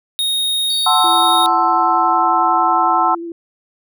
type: tone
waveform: square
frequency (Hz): 3729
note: A#7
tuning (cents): 0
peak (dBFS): -16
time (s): 0.19-1.46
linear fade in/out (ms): 0
type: tone with exponential decay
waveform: sine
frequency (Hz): 4523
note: C#8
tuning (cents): +34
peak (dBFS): -23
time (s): 0.7-2.22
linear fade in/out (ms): 1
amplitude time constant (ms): 330
type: chord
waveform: sine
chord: F# half-diminished seventh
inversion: none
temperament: equal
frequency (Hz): 740 / 880 / 1046.5 / 1318.5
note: F#5 / A5 / C6 / E6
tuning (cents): 0 / 0 / 0 / 0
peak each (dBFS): -17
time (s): 0.86-3.15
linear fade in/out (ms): 5
type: tone with vibrato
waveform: sine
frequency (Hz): 337.9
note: E4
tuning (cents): +43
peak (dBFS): -24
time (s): 1.04-3.32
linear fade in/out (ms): 2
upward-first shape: square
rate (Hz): 11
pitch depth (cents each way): 15
effects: none